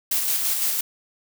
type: noise with tremolo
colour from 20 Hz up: blue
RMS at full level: -22 dBFS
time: 0.11-0.81 s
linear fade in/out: 5 ms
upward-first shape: square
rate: 5.9 Hz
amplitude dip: 30%
effects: none